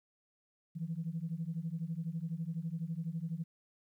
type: beating tone pair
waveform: sine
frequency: 158.7 / 170.7 Hz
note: D#3 / F3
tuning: +35 / -39 cents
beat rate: 12 Hz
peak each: -38 / -38 dBFS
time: 0.75-3.44 s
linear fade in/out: 20 ms
effects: tanh soft clip ceiling -28 dBFS + 12-bit